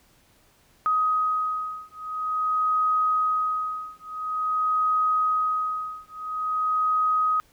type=beating tone pair; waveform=sine; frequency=1257 / 1257.48 Hz; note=D#6 / D#6; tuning=+17 / +18 cents; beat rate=0.48 Hz; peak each=-25 dBFS; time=0.86-7.4 s; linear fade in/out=0 ms; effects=pink hiss -60 dBFS RMS until 7.52 s